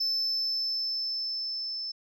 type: tone with level ramp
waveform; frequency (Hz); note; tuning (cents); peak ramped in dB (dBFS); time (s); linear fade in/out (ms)
sine; 5274; E8; 0; -23 to -32; 0-1.92; 10
effects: tanh soft clip ceiling -24 dBFS